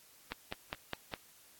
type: click train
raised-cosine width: 0.3 ms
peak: -20 dBFS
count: 5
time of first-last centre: 0.32-1.138 s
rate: 4.89 Hz
effects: white hiss -61 dBFS RMS until 1.59 s + AAC 64 kbps